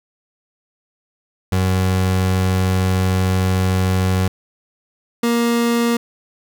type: tone pair in turn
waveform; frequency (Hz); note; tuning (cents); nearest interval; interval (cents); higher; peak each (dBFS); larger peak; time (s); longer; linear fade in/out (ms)
30% pulse; 93.3 / 235.1; F#2 / A#3; +15 / +15; octave + major third; 1600; second; -12; neither; 1.52-4.28 / 5.23-5.97; first; 5
effects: none